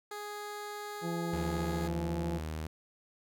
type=tone; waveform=15% pulse; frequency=415.3 Hz; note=G#4; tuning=in tune; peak=-33 dBFS; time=0.11-1.88 s; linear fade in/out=5 ms
type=harmonic tone; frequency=170.1 Hz; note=F3; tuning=45 cents flat; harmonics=1 / 2 / 3 / 4 / 5; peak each=-35 / -38 / -43 / -49 / -46 dBFS; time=1.01-2.41 s; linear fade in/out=50 ms
type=tone with pitch glide; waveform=sawtooth; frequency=78 to 78.5 Hz; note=D#2 to D#2; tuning=+5 to +16 cents; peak=-32 dBFS; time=1.33-2.67 s; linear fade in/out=5 ms; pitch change=+11 cents; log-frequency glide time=1.99-2.05 s
effects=none